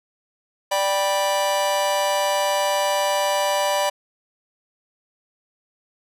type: chord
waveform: 45% pulse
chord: G major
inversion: second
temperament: just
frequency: 588 / 784 / 980 Hz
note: D5 / G5 / B5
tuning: +2 / 0 / -14 cents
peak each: -22 / -26 / -24 dBFS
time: 0.71-3.9 s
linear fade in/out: 10 ms
effects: resampled to 32000 Hz